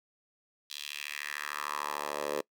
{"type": "tone with high-pass filter sweep", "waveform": "10% pulse", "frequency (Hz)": 73.42, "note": "D2", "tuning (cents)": 0, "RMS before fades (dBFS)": -37, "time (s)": [0.7, 2.41], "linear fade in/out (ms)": 5, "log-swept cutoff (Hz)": [3700, 480], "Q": 2.6, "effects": ["noise-tail reverb RT60 0.1 s tail -24 dB re dry"]}